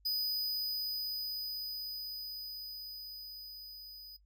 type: tone with level ramp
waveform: square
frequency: 4978 Hz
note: D#8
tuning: in tune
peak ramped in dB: -31 to -48 dBFS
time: 0.05-4.17 s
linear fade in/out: 10 ms
effects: noise-tail reverb RT60 0.1 s tail -19 dB re dry + added 50 Hz sine -63 dBFS peak until 4.25 s